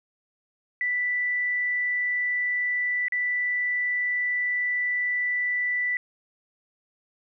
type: tone with dropouts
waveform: sine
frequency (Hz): 1975.5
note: B6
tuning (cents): 0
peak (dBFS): -23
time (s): 0.81-5.97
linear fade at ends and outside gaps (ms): 1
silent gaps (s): 3.083-3.122
effects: none